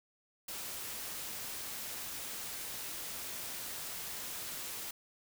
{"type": "noise", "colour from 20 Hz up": "white", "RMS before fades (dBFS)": -42, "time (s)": [0.48, 4.91], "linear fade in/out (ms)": 5, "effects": []}